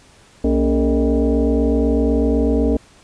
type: tone with frequency modulation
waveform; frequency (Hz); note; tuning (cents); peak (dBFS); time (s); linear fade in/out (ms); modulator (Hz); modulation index
sine; 110; A2; 0; -13; 0.44-2.77; 5; 172; 2.4
effects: pink hiss -49 dBFS RMS until 3.03 s + resampled to 22050 Hz